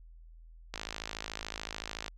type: click train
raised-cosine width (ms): 0.2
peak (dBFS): -19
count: 73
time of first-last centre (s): 0.74-2.081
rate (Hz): 53.7
effects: added 41 Hz sine -50 dBFS peak until 2.17 s